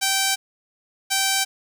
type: tone pair in turn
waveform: 5% pulse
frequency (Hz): 777 / 777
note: G5 / G5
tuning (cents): -16 / -16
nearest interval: unison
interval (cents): 0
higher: neither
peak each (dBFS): -7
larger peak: neither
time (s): 0.01-0.36 / 1.1-1.45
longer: neither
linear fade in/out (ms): 20
effects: none